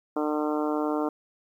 harmonic tone, 151 Hz, D3, 48 cents sharp, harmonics 2 / 3 / 4 / 5 / 6 / 7 / 8 / 9, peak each -27 / -31 / -33 / -35 / -37 / -38 / -39 / -40 dBFS, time 0.16-1.09 s, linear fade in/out 5 ms, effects 10-bit

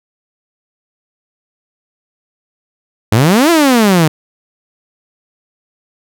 sawtooth exponential two-way sweep, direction up then down, 99.5 to 349.2 to 150.1 Hz, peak -3 dBFS, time 3.12-4.08 s, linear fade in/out 5 ms, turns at 3.5 s, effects none

